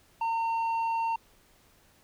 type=tone with low-pass filter; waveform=square; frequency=912 Hz; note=A#5; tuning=38 cents flat; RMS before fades=-29 dBFS; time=0.21-1.16 s; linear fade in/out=5 ms; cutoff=1800 Hz; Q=4.8; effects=pink hiss -62 dBFS RMS until 2.03 s